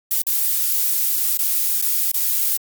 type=noise with dropouts; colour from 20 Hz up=violet; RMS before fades=-19 dBFS; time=0.11-2.57 s; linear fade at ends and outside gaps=2 ms; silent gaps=0.219-0.268 / 1.373-1.39 / 1.816-1.823 / 2.116-2.142 s; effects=Opus 48 kbps